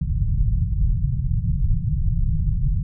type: low-pass noise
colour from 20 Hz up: pink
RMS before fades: -20 dBFS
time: 0.01-2.83 s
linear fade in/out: 5 ms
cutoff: 160 Hz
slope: 48 dB/octave
effects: none